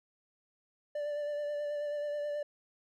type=tone with vibrato; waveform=triangle; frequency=587.3 Hz; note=D5; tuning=in tune; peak=-31 dBFS; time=0.95-2.43 s; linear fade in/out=5 ms; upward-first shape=sine; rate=9.3 Hz; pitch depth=20 cents each way; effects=none